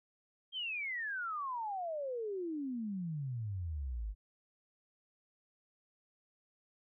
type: exponential sweep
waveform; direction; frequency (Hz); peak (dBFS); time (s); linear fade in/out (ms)
sine; down; 3233 to 48; -36; 0.52-4.15; 50
effects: none